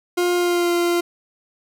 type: tone with pitch glide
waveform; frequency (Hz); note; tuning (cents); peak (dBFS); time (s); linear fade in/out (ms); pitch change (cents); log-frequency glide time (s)
40% pulse; 353.6 to 346.5; F4 to F4; +22 to -14; -16; 0.17-1.01; 10; -36; 0.35-0.72
effects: none